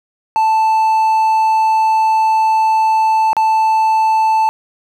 triangle tone with dropouts, 880 Hz, A5, in tune, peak -8 dBFS, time 0.36-4.49 s, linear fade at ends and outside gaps 0 ms, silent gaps 3.331-3.367 s, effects none

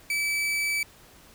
40% pulse tone, 2304 Hz, D7, 34 cents flat, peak -24 dBFS, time 0.1-0.83 s, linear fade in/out 2 ms, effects pink hiss -53 dBFS RMS until 1.34 s

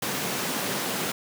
pink high-pass noise, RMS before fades -29 dBFS, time 0.02-1.12 s, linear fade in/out 5 ms, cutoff 150 Hz, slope 24 dB/octave, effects none

